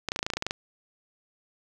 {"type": "clicks", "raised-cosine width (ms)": 0.2, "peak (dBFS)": -11, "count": 12, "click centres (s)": [0.087, 0.119, 0.161, 0.191, 0.229, 0.265, 0.302, 0.336, 0.37, 0.424, 0.466, 0.509], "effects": []}